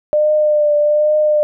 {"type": "tone with vibrato", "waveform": "sine", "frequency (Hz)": 600, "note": "D5", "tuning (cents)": 37, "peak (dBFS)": -10, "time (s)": [0.13, 1.43], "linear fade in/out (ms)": 0, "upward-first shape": "triangle", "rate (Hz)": 1.2, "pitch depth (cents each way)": 30, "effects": []}